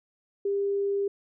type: tone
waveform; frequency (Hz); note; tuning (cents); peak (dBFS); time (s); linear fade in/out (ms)
sine; 399.5; G4; +33; -24; 0.45-1.08; 5
effects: none